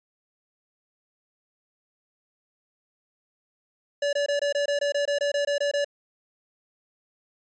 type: tone bursts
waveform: square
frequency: 574 Hz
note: D5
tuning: 40 cents flat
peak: -23 dBFS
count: 14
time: 4.02-5.846 s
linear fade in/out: 5 ms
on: 110 ms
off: 22 ms
effects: resampled to 16000 Hz